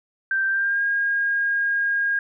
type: tone with pitch glide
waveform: sine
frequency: 1568 to 1625.2 Hz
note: G6 to G#6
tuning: 0 to -38 cents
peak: -19 dBFS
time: 0.31-2.19 s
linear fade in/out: 2 ms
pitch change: +62 cents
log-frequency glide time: 0.48-0.83 s
effects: none